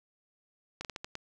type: slowing click train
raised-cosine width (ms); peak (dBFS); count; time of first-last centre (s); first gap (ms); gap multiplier
0.2; -21; 6; 0.81-1.154; 38; 1.3
effects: none